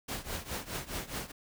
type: noise with tremolo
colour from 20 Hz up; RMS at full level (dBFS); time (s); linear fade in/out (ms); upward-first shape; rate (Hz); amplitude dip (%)
pink; -35; 0.08-1.32; 10; triangle; 4.8; 90
effects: none